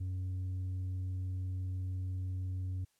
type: tone with tanh clipping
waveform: sine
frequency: 92.6 Hz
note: F#2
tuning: 2 cents sharp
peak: -35 dBFS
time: 0-2.85 s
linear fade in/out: 10 ms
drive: 3 dB
effects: white hiss -75 dBFS RMS until 2.99 s + low-pass 12000 Hz 12 dB/octave